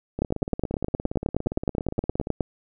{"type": "two click trains", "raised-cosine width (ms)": 2, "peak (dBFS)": [-9, -16], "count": [22, 37], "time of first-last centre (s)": [[0.22, 2.408], [0.19, 2.271]], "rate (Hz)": [9.6, 17.3], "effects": []}